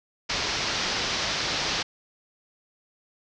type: low-pass noise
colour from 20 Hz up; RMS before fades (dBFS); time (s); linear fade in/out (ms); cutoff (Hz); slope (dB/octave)
white; -28; 0.29-1.83; 10; 5800; 48
effects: none